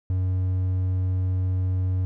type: tone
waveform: triangle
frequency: 92.6 Hz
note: F#2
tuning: 2 cents sharp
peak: -19 dBFS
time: 0.1-2.05 s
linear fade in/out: 0 ms
effects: none